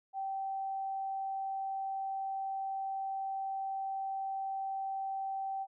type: tone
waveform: sine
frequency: 776 Hz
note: G5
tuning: 18 cents flat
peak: -34 dBFS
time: 0.13-5.67 s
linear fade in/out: 50 ms
effects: none